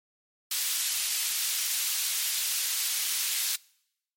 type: high-pass noise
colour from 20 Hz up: pink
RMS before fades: -29 dBFS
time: 0.51-3.56 s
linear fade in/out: 5 ms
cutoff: 3400 Hz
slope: 12 dB/octave
effects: noise-tail reverb RT60 0.8 s tail -25 dB re dry + MP3 64 kbps